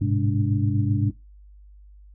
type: tone cluster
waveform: sine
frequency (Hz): 103 / 110.7 / 128.4 / 205 / 290.5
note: G#2 / A2 / C3 / G#3 / D4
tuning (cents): -14 / +11 / -32 / -22 / -19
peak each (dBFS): -22 / -30 / -26 / -30 / -27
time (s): 0.01-1.11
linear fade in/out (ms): 10
effects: noise-tail reverb RT60 0.2 s tail -19 dB re dry + added 50 Hz sine -45 dBFS peak until 2.14 s